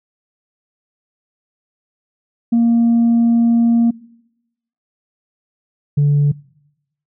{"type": "tone pair in turn", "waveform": "sine", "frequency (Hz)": [233.2, 144.72], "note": ["A#3", "D3"], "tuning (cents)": [1, -25], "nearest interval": "minor sixth", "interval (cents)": 826, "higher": "first", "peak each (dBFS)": -8, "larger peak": "neither", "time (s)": [[2.52, 3.91], [5.97, 6.32]], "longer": "first", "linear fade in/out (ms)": 10, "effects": ["noise-tail reverb RT60 0.9 s tail -24 dB re dry", "tanh soft clip ceiling -8 dBFS"]}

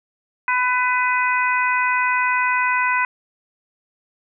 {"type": "harmonic tone", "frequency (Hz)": 500, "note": "B4", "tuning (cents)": 21, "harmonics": [2, 3, 4, 5], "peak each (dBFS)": [-20, -22, -23, -24], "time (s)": [0.48, 3.05], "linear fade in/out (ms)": 2, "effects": []}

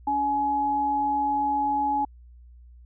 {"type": "tone pair together", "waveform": "sine", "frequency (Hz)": [283.6, 843], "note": ["C#4", "G#5"], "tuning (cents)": [40, 26], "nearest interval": "octave + perfect fifth", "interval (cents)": 1886, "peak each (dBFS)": [-31, -22], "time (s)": [0.07, 2.05], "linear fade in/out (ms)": 5, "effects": ["added 60 Hz sine -46 dBFS peak until 2.85 s"]}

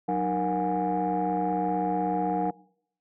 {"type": "tone cluster", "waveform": "sine", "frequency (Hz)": [184.5, 305.3, 470.3, 725, 821], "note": ["F#3", "D#4", "A#4", "F#5", "G#5"], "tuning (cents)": [-5, -33, 15, -35, -20], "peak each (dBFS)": [-30, -30, -31, -27, -30], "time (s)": [0.08, 2.51], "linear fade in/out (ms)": 10, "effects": ["noise-tail reverb RT60 0.7 s tail -24 dB re dry", "tanh soft clip ceiling -18 dBFS"]}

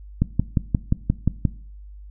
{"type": "click train", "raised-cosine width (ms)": 5, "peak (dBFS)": -5, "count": 8, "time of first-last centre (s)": [0.22, 1.452], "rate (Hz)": 5.68, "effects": ["noise-tail reverb RT60 0.5 s tail -19 dB re dry", "added 50 Hz sine -38 dBFS peak until 2.1 s"]}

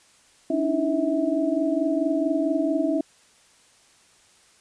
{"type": "tone cluster", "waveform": "sine", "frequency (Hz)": [281.2, 301.6, 325.9, 649], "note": ["C#4", "D4", "E4", "E5"], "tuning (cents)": [25, 46, -20, -27], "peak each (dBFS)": -26, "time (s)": [0.5, 3.01], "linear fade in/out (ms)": 5, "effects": ["white hiss -57 dBFS RMS until 4.6 s", "resampled to 22050 Hz"]}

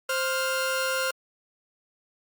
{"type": "tone pair together", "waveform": "sawtooth", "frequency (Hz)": [524.4, 1400], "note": ["C5", "F6"], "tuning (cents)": [4, 4], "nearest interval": "octave + perfect fourth", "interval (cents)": 1700, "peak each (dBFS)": -24, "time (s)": [0.09, 1.11], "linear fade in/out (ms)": 5, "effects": ["Opus 48 kbps"]}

